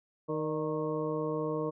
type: harmonic tone with a mistuned harmonic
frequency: 155.56 Hz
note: D#3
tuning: in tune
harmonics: 1 / 2 / 3 / 4 / 6 / 7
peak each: -38 / -36 / -33 / -39 / -45 / -41 dBFS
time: 0.28-1.71 s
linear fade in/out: 20 ms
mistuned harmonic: 4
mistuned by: -51 cents
effects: none